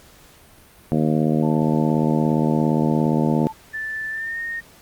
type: harmonic tone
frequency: 77.3 Hz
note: D#2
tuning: 11 cents flat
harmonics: 2 / 3 / 4 / 5 / 6 / 7 / 8 / 9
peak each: -21 / -20 / -24 / -28 / -30 / -29 / -34 / -32 dBFS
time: 0.92-3.47 s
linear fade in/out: 0 ms
type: tone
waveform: sine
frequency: 880 Hz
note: A5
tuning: in tune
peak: -30 dBFS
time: 1.42-3.53 s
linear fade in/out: 20 ms
type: tone with pitch glide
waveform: sine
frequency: 1760 to 1846.4 Hz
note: A6 to A#6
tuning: 0 to -17 cents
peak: -25 dBFS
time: 3.73-4.61 s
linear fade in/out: 20 ms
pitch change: +83 cents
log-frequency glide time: 4.1-4.39 s
effects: pink hiss -49 dBFS RMS until 4.81 s + Opus 48 kbps